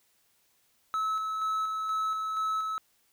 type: tone with tremolo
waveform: triangle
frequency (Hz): 1297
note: E6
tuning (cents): -28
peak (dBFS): -25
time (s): 0.94-2.78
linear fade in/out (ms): 0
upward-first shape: square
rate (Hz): 2.1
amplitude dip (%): 30
effects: white hiss -69 dBFS RMS until 3.12 s